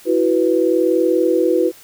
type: chord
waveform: sine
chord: E suspended second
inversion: none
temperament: equal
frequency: 329.6 / 370 / 493.9 Hz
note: E4 / F#4 / B4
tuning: 0 / 0 / 0 cents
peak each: -17 dBFS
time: 0.05-1.72 s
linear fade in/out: 50 ms
effects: white hiss -44 dBFS RMS until 1.83 s